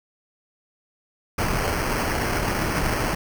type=noise with sample-and-hold; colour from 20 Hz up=pink; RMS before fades=-24 dBFS; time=1.38-3.15 s; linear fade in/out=5 ms; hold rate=3675 Hz; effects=none